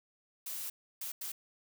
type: noise bursts at uneven times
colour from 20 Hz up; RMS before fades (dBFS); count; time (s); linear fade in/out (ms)
blue; -40; 3; 0.46-0.7 / 1.01-1.12 / 1.21-1.32; 5
effects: none